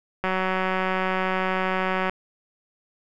click train, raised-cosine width 0.5 ms, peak -10 dBFS, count 348, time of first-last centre 0.24-2.096 s, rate 187 Hz, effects none

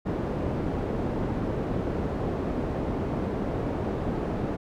white low-pass noise, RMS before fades -29 dBFS, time 0.05-4.57 s, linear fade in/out 20 ms, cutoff 410 Hz, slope 12 dB/octave, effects none

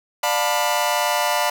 sawtooth chord, B half-diminished seventh, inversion first, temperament just, 592.7 / 711.2 / 889 / 987.8 Hz, D5 / F5 / A5 / B5, +16 / +31 / +18 / 0 cents, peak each -20 dBFS, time 0.23-1.5 s, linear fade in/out 5 ms, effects none

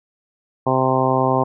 harmonic tone, 130.6 Hz, C3, 3 cents flat, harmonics 1 / 2 / 3 / 4 / 5 / 6 / 7 / 8, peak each -23 / -23 / -23 / -23 / -23 / -23 / -23 / -23 dBFS, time 0.66-1.44 s, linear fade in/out 10 ms, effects none

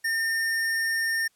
sine tone with sample-and-hold, 1809 Hz, A6, 48 cents sharp, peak -23 dBFS, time 0.04-1.28 s, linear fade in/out 10 ms, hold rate 7350 Hz, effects white hiss -67 dBFS RMS until 1.35 s + low-pass 12000 Hz 12 dB/octave

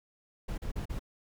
brown noise bursts, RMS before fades -35 dBFS, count 4, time 0.48-0.994 s, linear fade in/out 10 ms, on 100 ms, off 38 ms, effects none

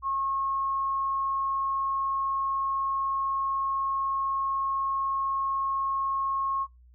sine tone, 1086 Hz, C#6, 36 cents flat, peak -26 dBFS, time 0.02-6.67 s, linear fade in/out 50 ms, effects noise-tail reverb RT60 0.2 s tail -19 dB re dry + added 61 Hz sine -52 dBFS peak until 6.94 s

